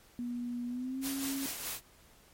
sine tone with pitch glide, 241.9 to 273.1 Hz, B3 to C#4, -36 to -26 cents, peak -34 dBFS, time 0.19-1.46 s, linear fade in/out 0 ms, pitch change +210 cents, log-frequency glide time 0.68-1.08 s
white noise with tremolo, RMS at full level -37 dBFS, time 1.01-1.81 s, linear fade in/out 50 ms, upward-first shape sine, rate 4.8 Hz, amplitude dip 45%
effects pink hiss -61 dBFS RMS until 2.33 s + MP3 64 kbps

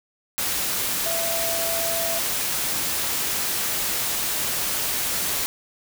sine tone in noise, 667 Hz, E5, 20 cents sharp, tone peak -28 dBFS, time 1.06-2.19 s, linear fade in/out 0 ms, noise white, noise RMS -25 dBFS, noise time 0.38-5.46 s, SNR -6 dB, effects none

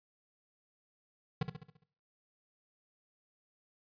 square tone with echo, 152.4 Hz, D#3, 36 cents flat, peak -29 dBFS, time 1.41-1.43 s, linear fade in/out 5 ms, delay 68 ms, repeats 6, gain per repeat -6 dB, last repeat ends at 1.838 s, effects noise-tail reverb RT60 0.5 s tail -17 dB re dry + resampled to 11025 Hz

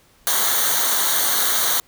white noise with comb filter, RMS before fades -19 dBFS, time 0.27-1.8 s, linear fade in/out 0 ms, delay 0.39 ms, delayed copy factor -0.8, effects pink hiss -55 dBFS RMS until 1.87 s

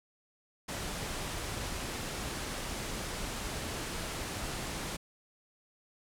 pink low-pass noise, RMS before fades -38 dBFS, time 0.68-4.97 s, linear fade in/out 10 ms, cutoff 11000 Hz, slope 24 dB/octave, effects none

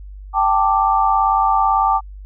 sine chord, G suspended second, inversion none, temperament just, 784 / 882 / 1176 Hz, G5 / A5 / D6, 0 / +4 / +2 cents, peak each -17 dBFS, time 0.33-2.01 s, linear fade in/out 50 ms, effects added 49 Hz sine -32 dBFS peak until 2.25 s

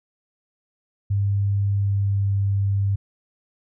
sine tone with pitch glide, 100 to 99.19 Hz, G2 to G2, +35 to +21 cents, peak -18 dBFS, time 1.1-2.96 s, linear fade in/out 10 ms, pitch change -14 cents, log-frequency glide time 1.75-2.3 s, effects none

